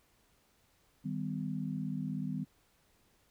sine chord, Eb augmented, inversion none, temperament equal with one note detuned, 155.56 / 196 / 252.7 Hz, Eb3 / G3 / B3, 0 / 0 / +40 cents, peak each -38 / -38 / -39 dBFS, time 1.04-2.45 s, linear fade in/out 20 ms, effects pink hiss -70 dBFS RMS until 3.3 s

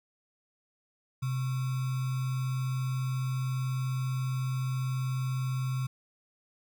sine tone with sample-and-hold, 129.6 Hz, C3, 16 cents flat, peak -28 dBFS, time 1.22-5.87 s, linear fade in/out 10 ms, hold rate 1225 Hz, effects none

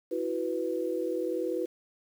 sine chord, E suspended second, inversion none, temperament equal, 329.6 / 370 / 493.9 Hz, E4 / F#4 / B4, 0 / 0 / 0 cents, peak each -33 / -33 / -32 dBFS, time 0.11-1.66 s, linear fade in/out 10 ms, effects 9-bit

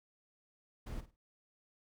brown noise with echo, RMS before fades -42 dBFS, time 0.86-1.01 s, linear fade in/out 10 ms, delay 51 ms, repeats 3, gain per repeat -12 dB, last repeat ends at 1.163 s, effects none

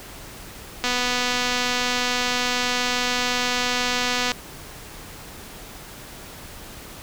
click train, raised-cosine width 0.2 ms, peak -6 dBFS, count 860, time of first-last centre 0.84-4.318 s, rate 247 Hz, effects pink hiss -40 dBFS RMS until 7.02 s

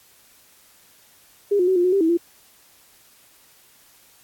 sine tone with pitch steps, 405.6 / 358.3 / 376 / 351.8 / 365.1 / 393.8 / 324.5 / 342.1 Hz, G#4 / F4 / F#4 / F4 / F#4 / G4 / E4 / F4, -41 / +44 / +28 / +13 / -23 / +8 / -27 / -36 cents, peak -15 dBFS, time 1.51-2.174 s, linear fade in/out 10 ms, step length 83 ms, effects white hiss -54 dBFS RMS until 4.23 s + AAC 64 kbps

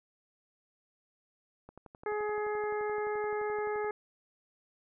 click train, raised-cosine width 1 ms, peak -35 dBFS, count 26, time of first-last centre 1.69-3.845 s, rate 11.6 Hz
harmonic tone, 420.7 Hz, G#4, 22 cents sharp, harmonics 1 / 2 / 3 / 4 / 5, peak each -32 / -38 / -42 / -44 / -46 dBFS, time 2.06-3.91 s, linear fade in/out 2 ms
effects none

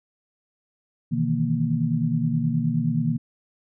sine tone cluster, 124.5 / 154.4 / 164 / 233.2 Hz, B2 / D#3 / E3 / A#3, +14 / -13 / -9 / +1 cents, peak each -28 / -25 / -26 / -25 dBFS, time 1.11-3.18 s, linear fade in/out 20 ms, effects none

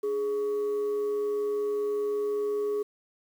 sine tone with frequency modulation, 416.1 Hz, G#4, 3 cents sharp, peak -25 dBFS, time 0.03-2.83 s, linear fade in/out 10 ms, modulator 707 Hz, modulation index 0.22, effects tanh soft clip ceiling -21 dBFS + 9-bit

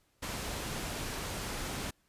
pink low-pass noise, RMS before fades -38 dBFS, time 0.22-1.91 s, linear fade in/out 10 ms, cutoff 12000 Hz, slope 12 dB/octave, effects pink hiss -72 dBFS RMS until 2.08 s + resampled to 32000 Hz

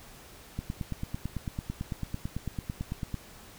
click train, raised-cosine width 5 ms, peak -20 dBFS, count 24, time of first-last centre 0.59-3.143 s, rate 9.01 Hz, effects pink hiss -51 dBFS RMS until 3.58 s

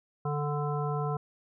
harmonic tone, 146.83 Hz, D3, in tune, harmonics 1 / 3 / 5 / 7 / 9, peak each -30 / -35 / -37 / -38 / -40 dBFS, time 0.25-1.17 s, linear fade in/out 5 ms, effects none

